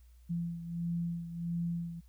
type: beating tone pair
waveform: sine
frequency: 169.8 / 171.3 Hz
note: F3 / F3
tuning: -48 / -33 cents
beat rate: 1.5 Hz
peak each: -34 / -40 dBFS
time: 0.29-2.01 s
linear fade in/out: 20 ms
effects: added 60 Hz sine -55 dBFS peak until 2.08 s + white hiss -73 dBFS RMS until 2.08 s